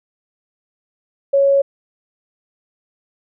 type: tone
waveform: sine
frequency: 554.4 Hz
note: C#5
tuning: in tune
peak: -10 dBFS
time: 1.33-1.62 s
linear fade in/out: 10 ms
effects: none